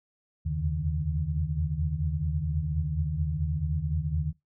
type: tone cluster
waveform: sine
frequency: 77.5 / 81.8 / 86.9 / 139.7 / 153.8 Hz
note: D#2 / E2 / F2 / C#3 / D#3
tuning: -6 / -13 / -8 / +14 / -20 cents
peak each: -30 / -37 / -35 / -35 / -30 dBFS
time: 0.45-4.33 s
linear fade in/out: 20 ms
effects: noise-tail reverb RT60 0.2 s tail -23 dB re dry